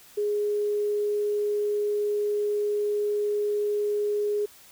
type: tone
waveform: sine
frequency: 415.3 Hz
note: G#4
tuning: in tune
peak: -23 dBFS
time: 0.17-4.46 s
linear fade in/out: 10 ms
effects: white hiss -52 dBFS RMS until 4.71 s